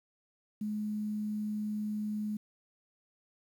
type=tone with quantisation; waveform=sine; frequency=211.4 Hz; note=G#3; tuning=31 cents sharp; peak=-32 dBFS; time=0.61-2.37 s; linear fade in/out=5 ms; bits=10; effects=none